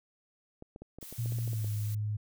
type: clicks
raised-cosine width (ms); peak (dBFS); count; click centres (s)
2; -32; 12; 0.624 / 0.761 / 0.82 / 0.986 / 1.028 / 1.126 / 1.259 / 1.322 / 1.386 / 1.477 / 1.532 / 1.645
type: noise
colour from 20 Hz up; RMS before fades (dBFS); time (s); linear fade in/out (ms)
blue; -47; 1.01-1.95; 5
type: tone with pitch glide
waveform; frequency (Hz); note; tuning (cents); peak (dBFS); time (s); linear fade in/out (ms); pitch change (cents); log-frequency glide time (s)
sine; 116.54 to 105.64; A#2 to G#2; 0 to +30; -30; 1.18-2.17; 10; -170; 1.44-1.66
effects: none